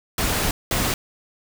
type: noise bursts at uneven times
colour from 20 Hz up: pink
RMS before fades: -22 dBFS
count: 2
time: 0.18-0.51 / 0.71-0.94 s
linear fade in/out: 2 ms
effects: none